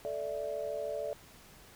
sine chord, A suspended fourth, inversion none, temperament just, 440 / 586.7 / 660 Hz, A4 / D5 / E5, 0 / -2 / +2 cents, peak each -40 / -36 / -40 dBFS, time 0.05-1.13 s, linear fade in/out 0 ms, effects pink hiss -56 dBFS RMS until 1.75 s

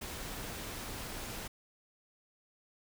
pink noise, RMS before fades -42 dBFS, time 0.01-1.48 s, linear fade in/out 10 ms, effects none

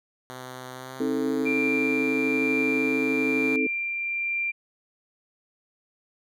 5% pulse tone with pitch glide, 127.9 to 137.87 Hz, C3 to C#3, -39 to -9 cents, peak -26 dBFS, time 0.3-3.56 s, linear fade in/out 0 ms, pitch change +130 cents, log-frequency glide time 0.73-1.47 s
sine chord, A diminished, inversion first, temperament just, 264 / 316.8 / 440 Hz, C4 / Eb4 / A4, +16 / +31 / 0 cents, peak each -26 / -29 / -28 dBFS, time 1-3.67 s, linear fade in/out 5 ms
sine tone with tremolo, 2373 Hz, D7, 17 cents sharp, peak -24 dBFS, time 1.45-4.52 s, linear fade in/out 20 ms, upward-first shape triangle, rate 1.1 Hz, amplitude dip 30%
effects none

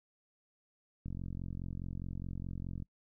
click train, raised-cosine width 5 ms, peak -29 dBFS, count 80, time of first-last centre 1.06-2.823 s, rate 44.8 Hz, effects noise-tail reverb RT60 0.1 s tail -25 dB re dry

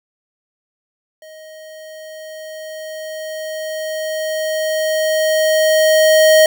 square tone with level ramp, 627 Hz, D#5, 13 cents sharp, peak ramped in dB -37 to -7 dBFS, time 1.22-6.46 s, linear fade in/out 2 ms, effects none

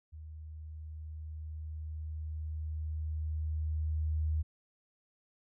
sine tone with level ramp, 77.78 Hz, D#2, in tune, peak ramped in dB -44 to -28 dBFS, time 0.12-4.43 s, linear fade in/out 20 ms, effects none

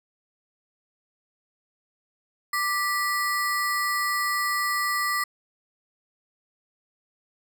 square ring-modulated tone, 1568 Hz, G6, in tune, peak -21 dBFS, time 2.53-5.24 s, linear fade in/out 5 ms, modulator 392 Hz, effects none

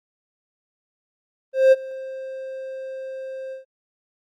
triangle tone with ADSR envelope, 528 Hz, C5, 16 cents sharp, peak -6 dBFS, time 1.53-3.65 s, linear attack 190 ms, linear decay 30 ms, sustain -22 dB, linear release 130 ms, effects Opus 24 kbps

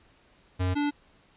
square tone pair in turn, 91.7 / 291.1 Hz, F#2 / D4, -15 / -15 cents, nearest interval octave + minor sixth, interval 2000 cents, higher second, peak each -25 dBFS, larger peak neither, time 0.59-0.75 / 0.75-0.91 s, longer neither, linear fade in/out 20 ms, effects pink hiss -61 dBFS RMS until 1.36 s + resampled to 8000 Hz

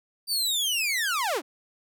sawtooth linear sweep, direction down, 4700 to 236.5 Hz, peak -21 dBFS, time 0.27-1.42 s, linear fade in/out 50 ms, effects none

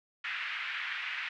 pink band-pass noise, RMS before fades -37 dBFS, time 0.24-1.29 s, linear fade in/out 5 ms, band 1600 to 2700 Hz, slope 24 dB/octave, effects none

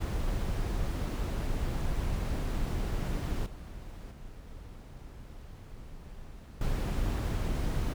brown noise with level steps, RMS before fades -31 / -43 / -46 / -30 dBFS, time 0-7.94 s, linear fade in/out 20 ms, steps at 3.46 / 4.11 / 6.61 s, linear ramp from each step 2 ms, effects none

